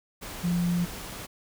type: tone in noise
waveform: sine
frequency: 174.61 Hz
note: F3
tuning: in tune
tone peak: -23 dBFS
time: 0.43-0.86 s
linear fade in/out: 20 ms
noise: pink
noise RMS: -39 dBFS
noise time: 0.21-1.27 s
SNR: +13 dB
effects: none